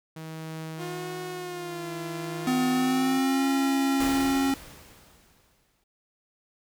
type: tone with tremolo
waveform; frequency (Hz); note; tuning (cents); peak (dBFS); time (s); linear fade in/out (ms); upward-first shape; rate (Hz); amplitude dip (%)
sawtooth; 159.6; D#3; +44; -30; 0.16-3.19; 5; triangle; 0.56; 70
type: tone with vibrato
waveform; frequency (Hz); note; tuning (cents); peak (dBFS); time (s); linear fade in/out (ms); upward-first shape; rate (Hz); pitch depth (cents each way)
sawtooth; 352.3; F4; +15; -30; 0.77-4.54; 50; sine; 0.58; 59
type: tone with pitch glide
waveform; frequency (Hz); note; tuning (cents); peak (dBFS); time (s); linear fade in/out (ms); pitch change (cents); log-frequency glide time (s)
square; 253.9 to 272.1; B3 to C#4; +48 to -32; -23; 2.47-4.54; 2; +120; 2.72-3.46
type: noise with exponential decay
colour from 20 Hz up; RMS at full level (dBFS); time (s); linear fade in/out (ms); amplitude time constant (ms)
pink; -32; 4-5.84; 5; 400
effects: none